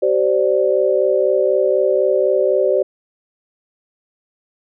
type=chord; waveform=sine; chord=G suspended fourth; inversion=none; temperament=equal with one note detuned; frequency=383.7 / 523.3 / 587.3 Hz; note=G4 / C5 / D5; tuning=-37 / 0 / 0 cents; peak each=-17 dBFS; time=0.02-2.83 s; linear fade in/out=10 ms; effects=none